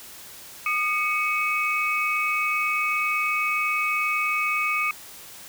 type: tone cluster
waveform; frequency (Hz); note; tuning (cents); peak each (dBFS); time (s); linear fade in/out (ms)
sine; 1222 / 2230 / 2552; D#6 / C#7 / D#7; -32 / +10 / +43; -26; 0.66-4.91; 2
effects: white hiss -43 dBFS RMS until 5.48 s